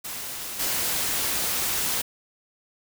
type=noise with level steps; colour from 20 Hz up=white; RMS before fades=-34 / -26 dBFS; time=0.04-2.02 s; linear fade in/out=10 ms; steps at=0.59 s; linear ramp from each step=10 ms; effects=none